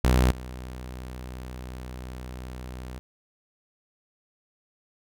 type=tone with level steps; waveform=sawtooth; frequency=62.8 Hz; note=B1; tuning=30 cents sharp; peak=-14 / -32 dBFS; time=0.04-2.99 s; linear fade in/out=0 ms; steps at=0.31 s; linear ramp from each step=5 ms; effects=none